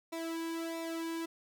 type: tone with flanger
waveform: sawtooth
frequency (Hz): 329.6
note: E4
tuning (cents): 0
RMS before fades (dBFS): -38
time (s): 0.12-1.26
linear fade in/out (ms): 10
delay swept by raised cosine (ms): 0.64 to 1.62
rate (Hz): 1.5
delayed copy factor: -0.8
effects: none